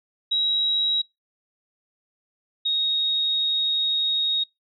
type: tone pair in turn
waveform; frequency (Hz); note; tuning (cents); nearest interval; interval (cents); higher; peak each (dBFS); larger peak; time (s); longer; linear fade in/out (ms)
sine; 3849 / 3752; B7 / A#7; -45 / +11; unison; 44; first; -19 / -20; first; 0.31-1.02 / 2.65-4.44; second; 10
effects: noise-tail reverb RT60 0.2 s tail -26 dB re dry